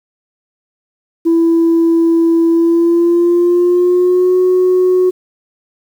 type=tone with pitch glide; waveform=sine; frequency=332.3 to 366.6 Hz; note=E4 to F#4; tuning=+14 to -16 cents; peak=-6 dBFS; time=1.25-5.11 s; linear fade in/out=20 ms; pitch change=+170 cents; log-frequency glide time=2.49-4.37 s; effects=tanh soft clip ceiling -5 dBFS + 7-bit